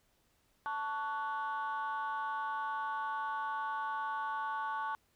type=chord; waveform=sine; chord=F# minor; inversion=first; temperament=equal with one note detuned; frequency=880 / 1122.3 / 1480 Hz; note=A5 / C#6 / F#6; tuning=0 / +21 / 0 cents; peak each=-36 / -37 / -40 dBFS; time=0.66-4.95 s; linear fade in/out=0 ms; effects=tanh soft clip ceiling -29 dBFS + pink hiss -73 dBFS RMS until 5.15 s